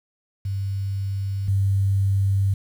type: tone pair in turn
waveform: sine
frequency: 98 / 98 Hz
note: G2 / G2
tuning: 0 / 0 cents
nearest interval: unison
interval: 0 cents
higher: neither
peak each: -23 / -17 dBFS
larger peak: second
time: 0.45-1.48 / 1.48-2.54 s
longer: second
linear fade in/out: 5 ms
effects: 8-bit